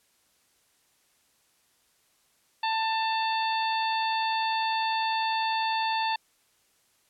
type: harmonic tone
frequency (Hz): 890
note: A5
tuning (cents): +20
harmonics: 1 / 2 / 3 / 4 / 5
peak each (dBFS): -26 / -35 / -35 / -36 / -37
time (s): 2.63-6.16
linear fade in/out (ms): 5
effects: white hiss -67 dBFS RMS until 7.09 s + low-pass 12000 Hz 12 dB/octave